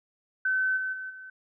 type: tone with level steps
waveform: sine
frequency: 1525 Hz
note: G6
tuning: 48 cents flat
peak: -23 / -28 / -34 / -41 dBFS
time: 0.45-1.3 s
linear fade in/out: 5 ms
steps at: 0.76 / 0.92 / 1.09 s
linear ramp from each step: 20 ms
effects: none